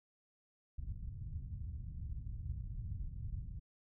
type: low-pass noise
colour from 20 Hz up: white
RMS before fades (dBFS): -43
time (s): 0.78-3.6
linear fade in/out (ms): 10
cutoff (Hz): 110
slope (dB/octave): 24
effects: none